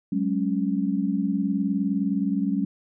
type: chord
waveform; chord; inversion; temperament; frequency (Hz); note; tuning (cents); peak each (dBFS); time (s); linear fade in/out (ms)
sine; F# suspended second; none; equal with one note detuned; 188.23 / 207.7 / 277.2; F#3 / G#3 / C#4; +30 / 0 / 0; -26; 0.12-2.65; 5
effects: none